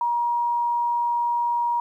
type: tone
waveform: sine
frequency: 951 Hz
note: A#5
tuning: 34 cents sharp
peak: -20 dBFS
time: 0.01-1.8 s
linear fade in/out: 2 ms
effects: 10-bit